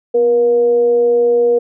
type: tone with frequency modulation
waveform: sine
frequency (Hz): 477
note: A#4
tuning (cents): +40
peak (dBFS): -9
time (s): 0.14-1.59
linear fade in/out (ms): 10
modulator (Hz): 229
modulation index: 0.22
effects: none